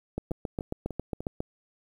two click trains, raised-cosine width 2 ms, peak -22 / -17 dBFS, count 4 / 10, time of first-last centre 0.31-1.206 / 0.18-1.404 s, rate 3.35 / 7.35 Hz, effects 9-bit

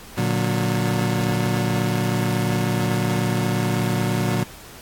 30% pulse chord, Bb augmented, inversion none, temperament just, 116.54 / 145.68 / 182.1 Hz, Bb2 / D3 / F#3, 0 / -14 / -27 cents, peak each -20 / -24 / -21 dBFS, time 0.17-4.44 s, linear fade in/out 10 ms, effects pink hiss -42 dBFS RMS until 4.81 s + AAC 64 kbps

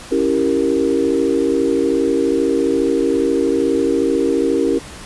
sine chord, C# diminished seventh, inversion none, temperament equal, 277.2 / 329.6 / 392 / 466.2 Hz, C#4 / E4 / G4 / Bb4, 0 / 0 / 0 / 0 cents, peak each -19 dBFS, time 0.11-4.79 s, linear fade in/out 10 ms, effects pink hiss -35 dBFS RMS until 5.05 s + resampled to 24000 Hz

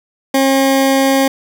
20% pulse tone, 269.8 Hz, C#4, 47 cents flat, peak -5 dBFS, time 0.34-1.28 s, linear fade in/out 5 ms, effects none

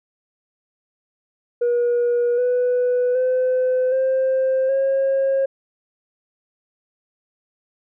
sine tone with pitch steps, 480.6 / 495 / 509.8 / 525 / 540.7 Hz, B4 / B4 / C5 / C5 / C#5, -47 / +4 / -45 / +6 / -43 cents, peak -14 dBFS, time 1.61-5.46 s, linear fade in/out 10 ms, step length 770 ms, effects tanh soft clip ceiling -14 dBFS

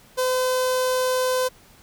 sawtooth tone with notch filter, 510 Hz, C5, 44 cents flat, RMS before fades -22 dBFS, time 0.17-1.49 s, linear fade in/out 20 ms, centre 2200 Hz, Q 1.5, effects pink hiss -52 dBFS RMS until 1.82 s

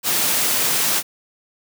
white high-pass noise, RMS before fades -19 dBFS, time 0.03-1.03 s, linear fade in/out 50 ms, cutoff 110 Hz, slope 96 dB/octave, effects none

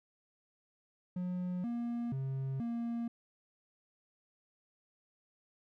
triangle tone with pitch steps, 180.3 / 236.8 / 134.1 / 234 Hz, F#3 / A#3 / C3 / A#3, -45 / +27 / +43 / +7 cents, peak -32 dBFS, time 1.16-3.08 s, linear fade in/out 5 ms, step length 480 ms, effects none

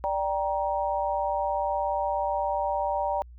sine chord, G minor, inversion second, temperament just, 588 / 784 / 940.8 Hz, D5 / G5 / Bb5, +2 / 0 / +16 cents, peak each -29 / -29 / -29 dBFS, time 0.04-3.22 s, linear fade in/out 0 ms, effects added 60 Hz sine -44 dBFS peak until 3.38 s

